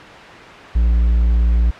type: tone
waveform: triangle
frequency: 57.9 Hz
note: A#1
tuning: 11 cents flat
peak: -9 dBFS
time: 0.75-1.71 s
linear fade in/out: 10 ms
effects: white hiss -34 dBFS RMS until 1.79 s + low-pass 2000 Hz 12 dB/octave